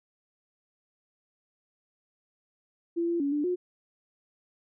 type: tone with pitch steps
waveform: sine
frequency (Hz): 339.1 / 341.4 / 282.3 / 294.2 / 359.5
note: E4 / F4 / C#4 / D4 / F#4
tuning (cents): +49 / -39 / +32 / +3 / -50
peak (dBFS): -25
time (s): 2.96-3.56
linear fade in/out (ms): 20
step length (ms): 120
effects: none